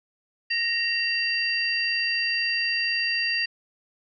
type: tone cluster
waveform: sine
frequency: 1868 / 2742 / 4701 Hz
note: A#6 / F7 / D8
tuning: +3 / -32 / +1 cents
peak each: -27 dBFS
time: 0.5-3.46 s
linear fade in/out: 10 ms
effects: none